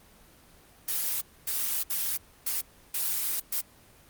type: noise bursts at uneven times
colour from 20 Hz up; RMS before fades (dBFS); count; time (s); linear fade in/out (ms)
blue; -29; 6; 0.88-1.21 / 1.47-1.83 / 1.9-2.17 / 2.46-2.61 / 2.94-3.4 / 3.52-3.61; 5
effects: pink hiss -56 dBFS RMS until 4.09 s + Opus 24 kbps